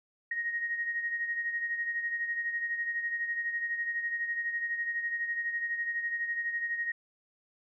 sine beating tone pair, 1872 / 1884 Hz, A#6 / A#6, +7 / +18 cents, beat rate 12 Hz, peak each -31 / -39 dBFS, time 0.31-6.92 s, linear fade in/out 5 ms, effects none

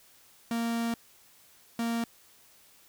45% pulse tone bursts at uneven times, 231.9 Hz, A#3, 9 cents flat, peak -28 dBFS, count 2, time 0.51-0.94 / 1.79-2.04 s, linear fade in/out 2 ms, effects white hiss -59 dBFS RMS until 2.88 s

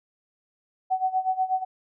sine tone with tremolo, 751 Hz, F#5, 26 cents sharp, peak -19 dBFS, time 0.9-1.65 s, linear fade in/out 20 ms, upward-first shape sine, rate 8.2 Hz, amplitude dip 85%, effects none

